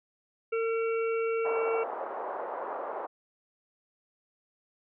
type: harmonic tone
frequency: 453.9 Hz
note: A#4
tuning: 46 cents flat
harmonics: 1 / 3 / 5 / 6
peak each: -27 / -37 / -41 / -43 dBFS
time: 0.52-1.84 s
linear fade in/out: 10 ms
type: band-pass noise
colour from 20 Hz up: pink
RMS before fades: -36 dBFS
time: 1.44-3.07 s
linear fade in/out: 20 ms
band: 490 to 1100 Hz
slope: 24 dB/octave
effects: none